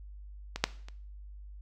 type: clicks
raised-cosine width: 0.2 ms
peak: -17 / -6 / -29 dBFS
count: 3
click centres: 0.56 / 0.64 / 0.885 s
effects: noise-tail reverb RT60 0.5 s tail -17 dB re dry + added 50 Hz sine -44 dBFS peak until 1.61 s